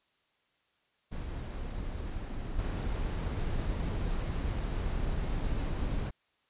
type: noise with level steps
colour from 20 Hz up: brown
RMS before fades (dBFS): -37 / -32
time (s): 1.11-6.11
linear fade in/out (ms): 20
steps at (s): 2.58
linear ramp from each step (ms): 10
effects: white hiss -73 dBFS RMS until 6.49 s + resampled to 8000 Hz